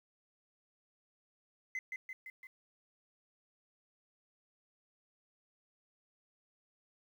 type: tone with echo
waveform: sine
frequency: 2049 Hz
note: C7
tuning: 37 cents flat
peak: -33 dBFS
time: 1.75-1.79 s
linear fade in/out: 2 ms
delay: 170 ms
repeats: 4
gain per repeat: -4 dB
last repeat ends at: 2.47 s
effects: tanh soft clip ceiling -35 dBFS + 11-bit